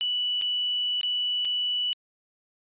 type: tone with dropouts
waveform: sine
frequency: 2959 Hz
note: F#7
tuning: 1 cent flat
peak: -24 dBFS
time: 0.01-1.93 s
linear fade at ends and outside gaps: 0 ms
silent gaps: 0.413-0.421 / 1.012-1.032 / 1.449-1.453 s
effects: resampled to 8000 Hz